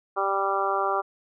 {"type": "harmonic tone", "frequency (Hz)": 196, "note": "G3", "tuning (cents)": 0, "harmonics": [2, 3, 4, 5, 6, 7], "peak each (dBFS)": [-30, -31, -28, -32, -27, -32], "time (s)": [0.16, 1.02], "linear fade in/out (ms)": 20, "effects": []}